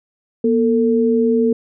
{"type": "tone pair together", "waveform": "sine", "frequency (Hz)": [238.9, 448.1], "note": ["A#3", "A4"], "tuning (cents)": [43, 32], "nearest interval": "major seventh", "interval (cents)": 1089, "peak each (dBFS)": -15, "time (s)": [0.44, 1.53], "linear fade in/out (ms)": 5, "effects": []}